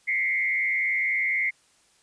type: tone with frequency modulation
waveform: sine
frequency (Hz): 2109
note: C7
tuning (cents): +13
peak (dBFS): -22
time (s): 0.07-1.51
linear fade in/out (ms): 20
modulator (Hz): 104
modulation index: 0.99
effects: white hiss -62 dBFS RMS until 2.02 s + resampled to 22050 Hz